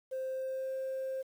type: tone with pitch glide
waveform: sine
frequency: 523.3 to 528.2 Hz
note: C5 to C5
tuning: 0 to +16 cents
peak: -32 dBFS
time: 0.11-1.23 s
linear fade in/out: 20 ms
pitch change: +16 cents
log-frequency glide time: 0.3-0.74 s
effects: tanh soft clip ceiling -32 dBFS + 10-bit